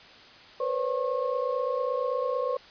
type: tone cluster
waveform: sine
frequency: 481.1 / 510 / 566 / 1085 Hz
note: B4 / C5 / C#5 / C#6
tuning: -45 / -44 / +36 / -37 cents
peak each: -35 / -28 / -32 / -33 dBFS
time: 0.6-2.57 s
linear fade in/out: 5 ms
effects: white hiss -50 dBFS RMS until 2.7 s + resampled to 11025 Hz